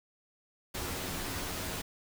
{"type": "noise with comb filter", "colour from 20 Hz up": "pink", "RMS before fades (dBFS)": -37, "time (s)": [0.74, 1.82], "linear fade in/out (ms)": 10, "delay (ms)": 11, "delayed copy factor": 0.5, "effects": []}